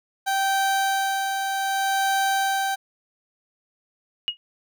30% pulse tone with tremolo, 779 Hz, G5, 11 cents flat, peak -17 dBFS, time 0.26-2.76 s, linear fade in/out 20 ms, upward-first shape sine, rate 0.65 Hz, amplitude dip 40%
sine tone with exponential decay, 2879 Hz, F#7, 48 cents flat, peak -17 dBFS, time 4.28-4.37 s, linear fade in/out 0 ms, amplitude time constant 19 ms
effects none

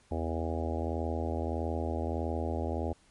harmonic tone, 81.6 Hz, E2, 17 cents flat, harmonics 1 / 3 / 4 / 5 / 6 / 7 / 8 / 9 / 10, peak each -33 / -38 / -39 / -40 / -41 / -41 / -42 / -43 / -43 dBFS, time 0.11-2.93 s, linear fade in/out 5 ms, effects pink hiss -64 dBFS RMS until 3.1 s + MP3 48 kbps

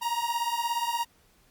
45% pulse beating tone pair, 932.3 / 949.3 Hz, A#5 / A#5, 0 / +31 cents, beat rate 17 Hz, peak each -30 dBFS, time 0.01-1.05 s, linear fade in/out 20 ms, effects pink hiss -63 dBFS RMS until 1.5 s + Opus 48 kbps

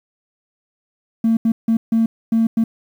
triangle tone bursts at uneven times, 226.2 Hz, A3, 48 cents sharp, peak -9 dBFS, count 6, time 1.24-1.37 / 1.45-1.52 / 1.68-1.77 / 1.92-2.06 / 2.32-2.47 / 2.57-2.64 s, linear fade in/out 5 ms, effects tanh soft clip ceiling -9 dBFS + 8-bit

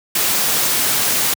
white noise, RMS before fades -17 dBFS, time 0.15-1.34 s, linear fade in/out 5 ms, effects high-pass 100 Hz 12 dB/octave

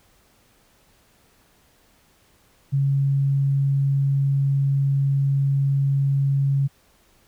sine tone, 138.3 Hz, C#3, 4 cents flat, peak -17 dBFS, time 2.72-6.68 s, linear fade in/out 20 ms, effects pink hiss -59 dBFS RMS until 7.27 s

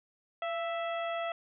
harmonic tone with a mistuned harmonic, 659.3 Hz, E5, in tune, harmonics 1 / 2 / 3 / 4 / 5, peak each -33 / -39 / -43 / -45 / -47 dBFS, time 0.42-1.32 s, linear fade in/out 2 ms, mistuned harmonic 1, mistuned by +43 cents, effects none

